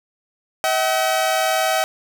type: tone pair together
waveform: sawtooth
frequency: 640 / 759.9 Hz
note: D#5 / F#5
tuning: +49 / +46 cents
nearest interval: minor third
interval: 297 cents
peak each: -16 dBFS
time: 0.64-1.84 s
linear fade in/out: 0 ms
effects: none